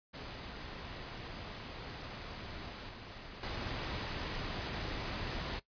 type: noise with level steps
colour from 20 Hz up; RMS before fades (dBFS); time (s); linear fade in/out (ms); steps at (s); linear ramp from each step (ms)
pink; -45 / -48 / -39; 0.13-5.6; 20; 2.89 / 3.43; 2
effects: noise-tail reverb RT60 0.1 s tail -17 dB re dry + resampled to 11025 Hz